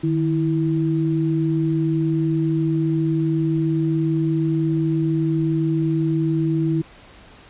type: tone pair together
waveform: sine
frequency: 154.04 / 326.4 Hz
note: D#3 / E4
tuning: -17 / -17 cents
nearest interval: octave + minor second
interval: 1300 cents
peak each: -20 dBFS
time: 0.03-6.82 s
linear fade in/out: 10 ms
effects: pink hiss -46 dBFS RMS until 7.49 s + resampled to 8000 Hz